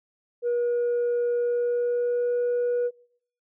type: tone with pitch glide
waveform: sine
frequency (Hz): 480.3 to 485.3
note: B4 to B4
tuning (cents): -48 to -30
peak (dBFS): -20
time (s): 0.42-2.91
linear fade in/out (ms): 50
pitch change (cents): +18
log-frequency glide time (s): 1.35-2.35
effects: noise-tail reverb RT60 0.6 s tail -24 dB re dry + tanh soft clip ceiling -20 dBFS